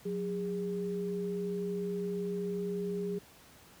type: tone pair together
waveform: sine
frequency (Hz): 181.7 / 407.6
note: F#3 / G#4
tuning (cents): -31 / -32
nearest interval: octave + major second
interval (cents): 1399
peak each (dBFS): -36 / -34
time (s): 0.05-3.19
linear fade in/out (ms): 10
effects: pink hiss -57 dBFS RMS until 3.8 s + high-pass 60 Hz 12 dB/octave

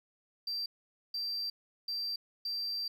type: tone bursts at uneven times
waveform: sine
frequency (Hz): 4699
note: D8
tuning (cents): 0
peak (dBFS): -31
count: 4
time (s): 0.47-0.66 / 1.14-1.5 / 1.88-2.16 / 2.45-2.88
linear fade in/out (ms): 5
effects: tanh soft clip ceiling -32 dBFS + 11-bit

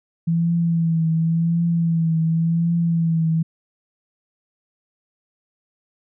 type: tone with vibrato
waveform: sine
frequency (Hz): 165.6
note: E3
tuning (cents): +8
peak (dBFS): -16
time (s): 0.27-3.43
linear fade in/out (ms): 10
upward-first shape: triangle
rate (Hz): 0.91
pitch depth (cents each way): 47
effects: none

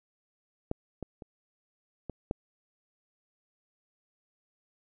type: clicks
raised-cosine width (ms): 2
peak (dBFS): -17 / -23 / -30 / -23 / -16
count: 5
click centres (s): 0.714 / 1.027 / 1.222 / 2.097 / 2.311
effects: none

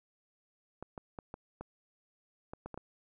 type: clicks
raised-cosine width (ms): 1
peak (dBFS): -28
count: 9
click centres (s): 0.826 / 0.978 / 1.188 / 1.341 / 1.61 / 2.535 / 2.66 / 2.743 / 2.776
effects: none

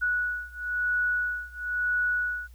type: beating tone pair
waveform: sine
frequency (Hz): 1469 / 1470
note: F#6 / F#6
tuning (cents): -13 / -12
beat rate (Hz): 1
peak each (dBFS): -28 / -29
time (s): 0.01-2.48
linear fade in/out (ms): 20
effects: added 60 Hz sine -46 dBFS peak until 2.54 s + white hiss -64 dBFS RMS until 2.54 s

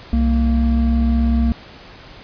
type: tone pair together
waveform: triangle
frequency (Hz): 64.65 / 230.4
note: C2 / A#3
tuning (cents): -20 / -20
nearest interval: octave + minor seventh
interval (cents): 2200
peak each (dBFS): -13 / -15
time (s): 0.13-1.52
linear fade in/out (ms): 0
effects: pink hiss -40 dBFS RMS until 2.23 s + resampled to 11025 Hz

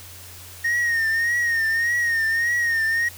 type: tone with vibrato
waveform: triangle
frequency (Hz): 1852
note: A#6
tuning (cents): -12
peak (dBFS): -17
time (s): 0.64-3.09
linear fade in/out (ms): 10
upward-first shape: triangle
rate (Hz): 1.7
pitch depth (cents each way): 72
effects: added 90 Hz sine -44 dBFS peak until 3.17 s + white hiss -42 dBFS RMS until 3.17 s

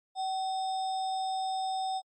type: tone with sample-and-hold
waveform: sine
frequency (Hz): 760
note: F#5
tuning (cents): +46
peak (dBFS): -29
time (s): 0.15-2.02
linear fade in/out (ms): 50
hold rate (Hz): 4410
effects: MP3 32 kbps

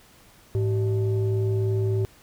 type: tone pair together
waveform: sine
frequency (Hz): 106.69 / 383.5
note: G#2 / G4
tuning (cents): +47 / -38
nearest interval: octave + minor seventh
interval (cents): 2215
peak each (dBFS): -20 / -25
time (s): 0.55-2.05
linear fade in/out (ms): 0
effects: tanh soft clip ceiling -17 dBFS + pink hiss -54 dBFS RMS until 2.22 s

